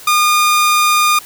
sawtooth tone, 1216 Hz, D#6, 40 cents flat, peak -6 dBFS, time 0.07-1.19 s, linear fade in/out 5 ms, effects white hiss -36 dBFS RMS until 1.25 s

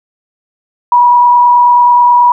sine tone with frequency modulation, 970 Hz, B5, 31 cents flat, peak -3 dBFS, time 0.92-2.32 s, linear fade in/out 2 ms, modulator 29.3 Hz, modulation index 0.57, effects none

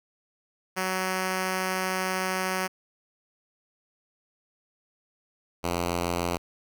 5% pulse tone pair in turn, 186.8 / 86.69 Hz, F#3 / F2, +17 / -12 cents, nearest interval octave + minor second, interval 1329 cents, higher first, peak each -15 dBFS, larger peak neither, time 0.76-2.68 / 5.63-6.38 s, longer first, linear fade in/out 20 ms, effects none

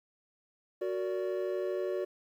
triangle chord, Gb augmented, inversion none, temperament just, 370 / 462.5 / 578.1 Hz, Gb4 / Bb4 / D5, 0 / -14 / -27 cents, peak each -31 / -37 / -34 dBFS, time 0.81-2.05 s, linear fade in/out 10 ms, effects 11-bit

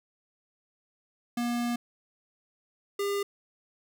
square tone pair in turn, 239.2 / 402.3 Hz, A#3 / G4, +45 / +45 cents, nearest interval major sixth, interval 900 cents, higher second, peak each -28 dBFS, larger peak neither, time 1.37-1.76 / 2.99-3.23 s, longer first, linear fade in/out 5 ms, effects none

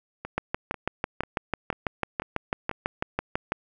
two click trains, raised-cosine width 0.5 ms, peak -10 / -19 dBFS, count 20 / 6, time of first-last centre 0.38-3.52 / 0.25-2.713 s, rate 6.05 / 2.03 Hz, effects none

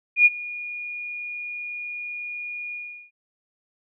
sine tone with ADSR envelope, 2438 Hz, D#7, 36 cents flat, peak -9 dBFS, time 0.16-3.11 s, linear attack 96 ms, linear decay 32 ms, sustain -21 dB, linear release 380 ms, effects none

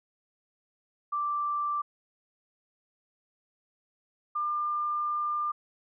sine tone pair in turn, 1174.7 / 1198 Hz, D6 / D6, 0 / +34 cents, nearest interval unison, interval 34 cents, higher second, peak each -27 dBFS, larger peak neither, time 1.12-1.82 / 4.35-5.52 s, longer second, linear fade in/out 10 ms, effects none

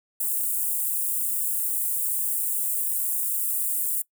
white high-pass noise, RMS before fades -26 dBFS, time 0.2-4.02 s, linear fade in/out 5 ms, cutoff 8200 Hz, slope 48 dB/octave, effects noise-tail reverb RT60 0.1 s tail -22 dB re dry

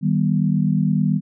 sine chord, Eb augmented, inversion none, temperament just, 155.56 / 194.45 / 243.1 Hz, Eb3 / G3 / B3, 0 / -14 / -27 cents, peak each -19 / -19 / -23 dBFS, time 0.01-1.21 s, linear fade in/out 50 ms, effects none

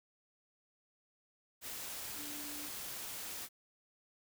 sine tone in noise, 293.7 Hz, D4, in tune, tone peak -50 dBFS, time 2.15-2.7 s, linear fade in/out 50 ms, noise white, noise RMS -44 dBFS, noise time 1.61-3.49 s, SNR -9 dB, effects none

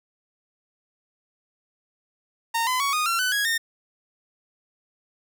sawtooth tone with pitch steps, 920 / 1014.9 / 1119.6 / 1235.2 / 1362.6 / 1503.2 / 1658.3 / 1829.4 Hz, A#5 / B5 / C#6 / D#6 / F6 / F#6 / G#6 / A#6, -23 / +47 / +17 / -13 / -43 / +27 / -3 / -33 cents, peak -18 dBFS, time 2.54-3.58 s, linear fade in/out 10 ms, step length 130 ms, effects none

